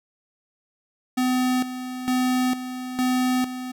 square tone with tremolo, 253.5 Hz, B3, 45 cents sharp, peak -20 dBFS, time 1.17-3.72 s, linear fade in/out 10 ms, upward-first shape square, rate 1.1 Hz, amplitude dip 70%, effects none

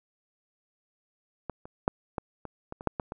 clicks, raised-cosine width 1 ms, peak -19 / -29 / -9 / -16 / -24 / -23 / -26 / -10 / -16 / -22 dBFS, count 10, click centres 1.497 / 1.655 / 1.879 / 2.182 / 2.453 / 2.724 / 2.809 / 2.873 / 2.998 / 3.121 s, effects none

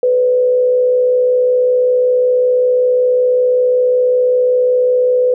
sine tone with frequency modulation, 500 Hz, B4, 21 cents sharp, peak -9 dBFS, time 0.03-5.34 s, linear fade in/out 2 ms, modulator 65.3 Hz, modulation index 0.3, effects none

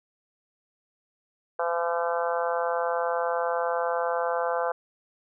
harmonic tone, 170 Hz, F3, 46 cents flat, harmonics 3 / 4 / 5 / 6 / 7 / 8 / 9, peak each -28 / -30 / -32 / -34 / -35 / -36 / -37 dBFS, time 1.59-4.72 s, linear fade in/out 5 ms, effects none

